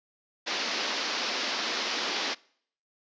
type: band-pass noise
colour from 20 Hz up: white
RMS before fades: -31 dBFS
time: 0.46-2.35 s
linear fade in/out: 20 ms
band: 210 to 5500 Hz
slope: 48 dB/octave
effects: noise-tail reverb RT60 0.6 s tail -24 dB re dry + resampled to 16000 Hz